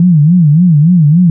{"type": "tone with vibrato", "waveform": "sine", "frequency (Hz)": 162.6, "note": "E3", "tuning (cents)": -23, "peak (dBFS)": -3, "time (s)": [0, 1.3], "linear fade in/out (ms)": 2, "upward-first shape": "sine", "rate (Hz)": 3.5, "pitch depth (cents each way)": 200, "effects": []}